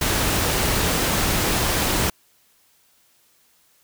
pink noise, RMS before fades -21 dBFS, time 0.01-2.1 s, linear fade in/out 5 ms, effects white hiss -60 dBFS RMS until 3.83 s

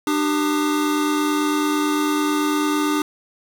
square tone cluster, 298.9 / 387.9 / 1223 Hz, D4 / G4 / D#6, +31 / -18 / -30 cents, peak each -20 / -27 / -27 dBFS, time 0.07-3.02 s, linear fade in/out 2 ms, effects none

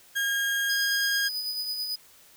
35% pulse tone, 1625 Hz, G#6, 38 cents flat, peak -23 dBFS, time 0.15-1.29 s, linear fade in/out 20 ms
45% pulse tone with tremolo, 4978 Hz, D#8, in tune, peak -27 dBFS, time 0.69-1.96 s, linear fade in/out 10 ms, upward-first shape sine, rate 9.1 Hz, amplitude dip 40%
effects white hiss -55 dBFS RMS until 2.36 s

